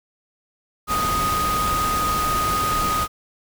sine tone in noise, 1244.5 Hz, D#6, in tune, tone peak -20 dBFS, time 0.87-3.08 s, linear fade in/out 50 ms, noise pink, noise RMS -26 dBFS, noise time 0.87-3.08 s, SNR +3 dB, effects none

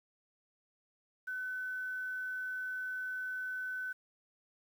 sine tone with quantisation, 1510 Hz, F#6, 35 cents sharp, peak -36 dBFS, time 1.27-3.93 s, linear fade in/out 10 ms, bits 10, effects none

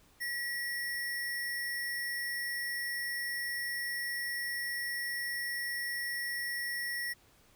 sine tone with sample-and-hold, 1925 Hz, B6, 45 cents flat, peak -33 dBFS, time 0.2-7.14 s, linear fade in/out 20 ms, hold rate 7350 Hz, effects pink hiss -64 dBFS RMS until 7.55 s

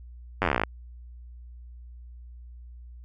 slowing click train, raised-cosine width 0.5 ms, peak -8 dBFS, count 16, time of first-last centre 0.42-0.636 s, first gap 10 ms, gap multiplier 1.05, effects added 60 Hz sine -42 dBFS peak until 3.04 s

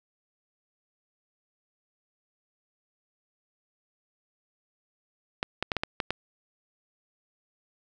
clicks, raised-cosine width 0.3 ms, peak -11 dBFS, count 7, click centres 5.429 / 5.626 / 5.718 / 5.767 / 5.835 / 6.002 / 6.106 s, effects none

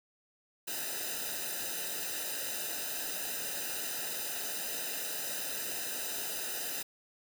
white noise with comb filter, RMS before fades -37 dBFS, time 0.67-6.83 s, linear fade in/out 10 ms, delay 0.9 ms, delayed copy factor -0.95, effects none

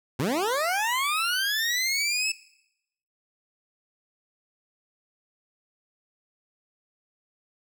20% pulse linear sweep, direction up, 110.4 to 2637 Hz, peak -19 dBFS, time 0.19-2.32 s, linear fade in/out 5 ms, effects noise-tail reverb RT60 0.8 s tail -19 dB re dry

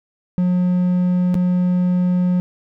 triangle tone with dropouts, 180 Hz, F#3, 47 cents flat, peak -12 dBFS, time 0.38-2.4 s, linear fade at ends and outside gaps 0 ms, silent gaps 1.343-1.352 s, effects none

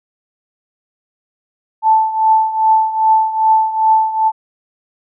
sine tone with tremolo, 879 Hz, A5, 2 cents flat, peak -6 dBFS, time 1.82-4.32 s, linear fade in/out 50 ms, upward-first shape triangle, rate 2.5 Hz, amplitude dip 80%, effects none

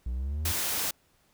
triangle exponential sweep, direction up, 58.27 to 83.9 Hz, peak -27 dBFS, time 0.06-0.52 s, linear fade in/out 5 ms
white noise, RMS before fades -30 dBFS, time 0.45-0.91 s, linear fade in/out 5 ms
effects pink hiss -67 dBFS RMS until 1.33 s

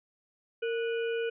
harmonic tone with a mistuned harmonic, 490.8 Hz, B4, 11 cents flat, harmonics 1 / 3 / 5 / 6, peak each -29 / -39 / -43 / -45 dBFS, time 0.62-1.3 s, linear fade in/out 10 ms, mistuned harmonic 1, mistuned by -110 cents, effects none

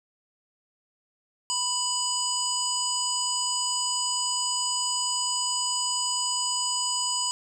harmonic tone with a mistuned harmonic, 990 Hz, B5, 4 cents sharp, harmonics 1 / 3 / 5 / 7 / 8, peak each -32 / -33 / -30 / -31 / -31 dBFS, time 1.5-7.31 s, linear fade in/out 0 ms, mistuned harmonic 8, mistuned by +27 cents, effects 9-bit

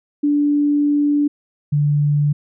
sine tone pair in turn, 291.4 / 146.5 Hz, D4 / D3, -13 / -4 cents, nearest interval octave, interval 1191 cents, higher first, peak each -13 dBFS, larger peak neither, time 0.23-1.28 / 1.72-2.33 s, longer first, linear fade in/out 10 ms, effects none

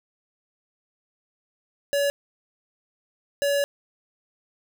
square tone pair in turn, 567 / 567 Hz, C#5 / C#5, +39 / +39 cents, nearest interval unison, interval 0 cents, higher neither, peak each -21 dBFS, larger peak neither, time 1.93-2.1 / 3.42-3.64 s, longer second, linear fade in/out 0 ms, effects none

